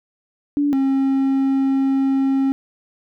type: tone pair in turn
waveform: sine / triangle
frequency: 288.4 / 269.8 Hz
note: D4 / C#4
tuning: -31 / -47 cents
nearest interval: minor second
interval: 116 cents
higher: first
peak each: -15 / -13 dBFS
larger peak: second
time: 0.57-0.73 / 0.73-2.52 s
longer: second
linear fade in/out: 0 ms
effects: none